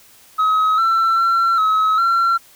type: tone with pitch steps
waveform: sine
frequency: 1274 / 1342 / 1356 / 1283 / 1362 Hz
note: D#6 / E6 / E6 / E6 / F6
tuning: +41 / +31 / +49 / -47 / -44 cents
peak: -10 dBFS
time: 0.38-2.38 s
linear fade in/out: 20 ms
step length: 400 ms
effects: tanh soft clip ceiling -12 dBFS + white hiss -48 dBFS RMS until 2.55 s